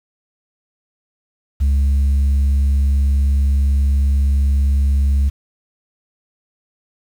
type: tone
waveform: sine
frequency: 69.3 Hz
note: C#2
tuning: in tune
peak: -9 dBFS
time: 1.6-5.3 s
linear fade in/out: 20 ms
effects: tanh soft clip ceiling -11 dBFS + 7-bit